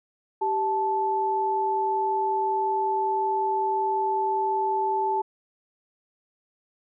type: tone pair together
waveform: sine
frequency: 389.6 / 874.6 Hz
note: G4 / A5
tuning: -11 / -11 cents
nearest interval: octave + major second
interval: 1400 cents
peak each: -28 / -23 dBFS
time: 0.41-5.22 s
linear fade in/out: 10 ms
effects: none